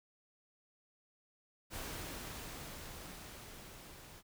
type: noise with level ramp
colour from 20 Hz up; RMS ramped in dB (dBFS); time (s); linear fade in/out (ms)
pink; -43 to -55; 1.7-4.23; 50
effects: none